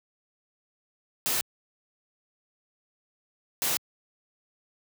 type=noise bursts at uneven times; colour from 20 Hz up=white; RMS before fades=-27 dBFS; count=2; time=1.26-1.41 / 3.62-3.77 s; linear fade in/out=0 ms; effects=high-pass 100 Hz 12 dB/octave